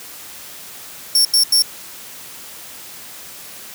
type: tone bursts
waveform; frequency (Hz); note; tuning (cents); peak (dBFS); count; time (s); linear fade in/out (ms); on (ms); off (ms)
sawtooth; 5460; F8; -40; -8; 3; 1.15-1.622; 2; 100; 86
effects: white hiss -36 dBFS RMS until 3.74 s + high-pass 80 Hz 12 dB/octave